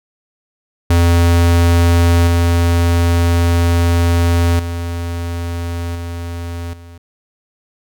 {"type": "tone with level steps", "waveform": "square", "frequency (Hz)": 85.5, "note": "F2", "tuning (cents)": -36, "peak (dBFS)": [-9, -11, -20, -23, -35], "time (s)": [0.9, 6.98], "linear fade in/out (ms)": 5, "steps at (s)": [2.27, 4.59, 5.95, 6.73], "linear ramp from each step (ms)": 5, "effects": []}